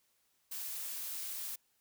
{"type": "noise", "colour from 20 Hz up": "blue", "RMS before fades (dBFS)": -41, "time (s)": [0.51, 1.56], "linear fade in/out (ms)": 10, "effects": ["white hiss -75 dBFS RMS until 1.8 s"]}